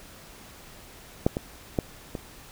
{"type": "clicks", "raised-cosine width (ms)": 2, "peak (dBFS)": [-6, -14, -9, -18], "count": 4, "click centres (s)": [1.265, 1.369, 1.788, 2.152], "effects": ["pink hiss -48 dBFS RMS until 2.51 s"]}